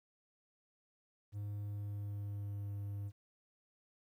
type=tone with pitch glide; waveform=triangle; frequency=102.8 to 101.09 Hz; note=G#2 to G#2; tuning=-17 to -46 cents; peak=-37 dBFS; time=1.32-3.12 s; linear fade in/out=50 ms; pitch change=-29 cents; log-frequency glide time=1.57-2.76 s; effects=12-bit